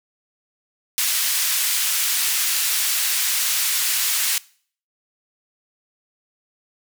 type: band-pass noise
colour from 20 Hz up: white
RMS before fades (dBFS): -21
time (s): 0.98-4.38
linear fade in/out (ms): 0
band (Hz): 1700 to 16000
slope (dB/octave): 12
effects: noise-tail reverb RT60 0.5 s tail -22 dB re dry